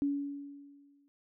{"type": "tone with exponential decay", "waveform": "sine", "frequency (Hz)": 283.2, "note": "C#4", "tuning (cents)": 37, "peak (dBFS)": -26, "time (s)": [0.02, 1.08], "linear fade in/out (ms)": 0, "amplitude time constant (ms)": 230, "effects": []}